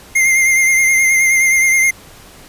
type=tone with vibrato; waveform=square; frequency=2107 Hz; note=C7; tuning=12 cents sharp; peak=-10 dBFS; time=0.15-1.91 s; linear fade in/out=10 ms; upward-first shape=triangle; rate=9.5 Hz; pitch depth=36 cents each way; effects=pink hiss -40 dBFS RMS until 2.48 s + resampled to 32000 Hz